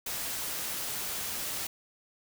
white noise, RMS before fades -35 dBFS, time 0.06-1.67 s, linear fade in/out 5 ms, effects none

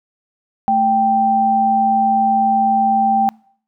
sine tone pair together, 220 / 784 Hz, A3 / G5, 0 / 0 cents, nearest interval octave + minor seventh, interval 2200 cents, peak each -21 / -12 dBFS, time 0.68-3.29 s, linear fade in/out 0 ms, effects noise-tail reverb RT60 0.6 s tail -26 dB re dry

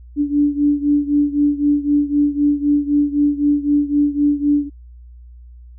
sine beating tone pair, 289.4 / 293.3 Hz, D4 / D4, -25 / -2 cents, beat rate 3.9 Hz, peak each -15 / -18 dBFS, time 0.16-4.7 s, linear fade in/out 50 ms, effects added 60 Hz sine -37 dBFS peak until 5.78 s

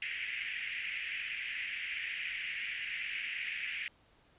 pink band-pass noise, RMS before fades -39 dBFS, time 0.02-3.88 s, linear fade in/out 2 ms, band 1900 to 2800 Hz, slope 48 dB/octave, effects pink hiss -66 dBFS RMS until 4.38 s + resampled to 8000 Hz

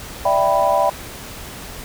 sine chord, E minor seventh, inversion third, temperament equal, 587.3 / 659.3 / 784 / 987.8 Hz, D5 / E5 / G5 / B5, 0 / 0 / 0 / 0 cents, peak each -19 dBFS, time 0.25-0.9 s, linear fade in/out 5 ms, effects pink hiss -34 dBFS RMS until 1.84 s

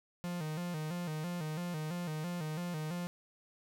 45% pulse tone with vibrato, 164.81 Hz, E3, in tune, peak -36 dBFS, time 0.24-3.07 s, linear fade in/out 0 ms, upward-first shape square, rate 3 Hz, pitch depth 110 cents each way, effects none

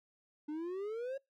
triangle exponential sweep, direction up, 293.7 to 554.4 Hz, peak -35 dBFS, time 0.48-1.18 s, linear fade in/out 10 ms, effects noise-tail reverb RT60 0.2 s tail -26 dB re dry

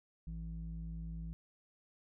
square tone with low-pass filter, 55 Hz, A1, in tune, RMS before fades -43 dBFS, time 0.27-1.33 s, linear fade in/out 0 ms, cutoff 150 Hz, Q 3.4, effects none

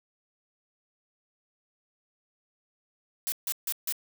blue noise bursts, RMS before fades -30 dBFS, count 4, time 3.27-3.924 s, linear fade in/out 0 ms, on 51 ms, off 150 ms, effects none

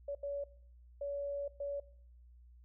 sine tone bursts at uneven times, 567 Hz, C#5, 39 cents sharp, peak -36 dBFS, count 4, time 0.08-0.15 / 0.23-0.44 / 1.01-1.48 / 1.6-1.8 s, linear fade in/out 5 ms, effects noise-tail reverb RT60 0.7 s tail -21 dB re dry + added 60 Hz sine -56 dBFS peak until 2.64 s

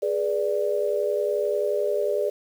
sine chord, G# diminished, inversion none, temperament equal with one note detuned, 415.3 / 486.5 / 587.3 Hz, G#4 / B4 / D5, 0 / -26 / 0 cents, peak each -25 / -29 / -25 dBFS, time 0.02-2.3 s, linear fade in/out 10 ms, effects 8-bit

